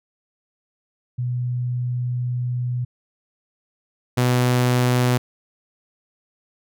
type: tone pair in turn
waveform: sine / sawtooth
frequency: 123.47 / 124.33 Hz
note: B2 / B2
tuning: 0 / +12 cents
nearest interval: unison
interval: 12 cents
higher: second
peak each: -21 / -12 dBFS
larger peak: second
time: 1.18-2.85 / 4.17-5.18 s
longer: first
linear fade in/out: 10 ms
effects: none